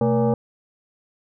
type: tone with frequency modulation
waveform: sine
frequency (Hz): 125.9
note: B2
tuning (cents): +34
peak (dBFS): -16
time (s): 0.01-0.34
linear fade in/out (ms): 2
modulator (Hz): 349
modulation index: 1.6
effects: none